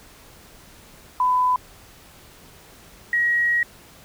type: tone pair in turn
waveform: sine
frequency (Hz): 1002 / 1900.3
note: B5 / A#6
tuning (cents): +25 / +33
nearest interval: major seventh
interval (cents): 1108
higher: second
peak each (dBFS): -16 / -17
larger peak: first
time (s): 1.2-1.56 / 3.13-3.63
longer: second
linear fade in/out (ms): 2
effects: pink hiss -48 dBFS RMS until 4.04 s